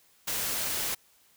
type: noise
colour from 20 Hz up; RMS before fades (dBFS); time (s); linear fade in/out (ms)
white; -31; 0.27-0.95; 10
effects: white hiss -63 dBFS RMS until 1.36 s